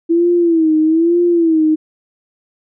sine tone with vibrato, 329.6 Hz, E4, in tune, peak -9 dBFS, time 0.09-1.76 s, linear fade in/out 20 ms, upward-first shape sine, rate 1.1 Hz, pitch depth 100 cents each way, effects none

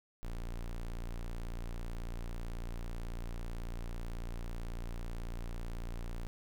square tone, 29.07 Hz, A#0, 4 cents flat, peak -38 dBFS, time 0.23-6.27 s, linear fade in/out 0 ms, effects none

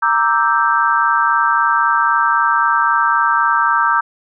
sine chord, E half-diminished seventh, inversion second, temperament equal, 932.3 / 1174.7 / 1318.5 / 1568 Hz, Bb5 / D6 / E6 / G6, 0 / 0 / 0 / 0 cents, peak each -17 dBFS, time 0.02-4.01 s, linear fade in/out 10 ms, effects none

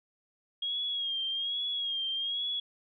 sine tone with vibrato, 3269 Hz, G#7, 28 cents flat, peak -30 dBFS, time 0.62-2.6 s, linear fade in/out 5 ms, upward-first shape sine, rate 1.2 Hz, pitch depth 58 cents each way, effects none

